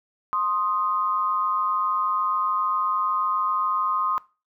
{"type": "tone pair together", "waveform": "sine", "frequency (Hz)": [1051.3, 1244.5], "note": ["C6", "D#6"], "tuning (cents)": [8, 0], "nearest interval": "minor third", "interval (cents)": 292, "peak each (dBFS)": -24, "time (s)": [0.33, 4.18], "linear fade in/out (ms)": 0, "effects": ["noise-tail reverb RT60 0.3 s tail -20 dB re dry"]}